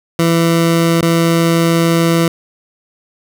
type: tone with dropouts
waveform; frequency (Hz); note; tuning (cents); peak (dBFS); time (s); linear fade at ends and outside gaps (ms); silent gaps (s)
20% pulse; 166.8; E3; +21; -5; 0.19-2.28; 2; 1.011-1.027
effects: none